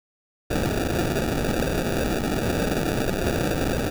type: noise with sample-and-hold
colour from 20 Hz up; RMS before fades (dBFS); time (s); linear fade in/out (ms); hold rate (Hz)
blue; -24; 0.5-3.9; 10; 1050
effects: none